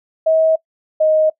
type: tone pair in turn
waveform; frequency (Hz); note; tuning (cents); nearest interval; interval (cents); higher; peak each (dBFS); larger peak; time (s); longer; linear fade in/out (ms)
sine; 640 / 624.3; D#5 / D#5; +49 / +6; unison; 43; first; -10; neither; 0.26-0.56 / 1-1.3; neither; 10
effects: noise-tail reverb RT60 0.1 s tail -21 dB re dry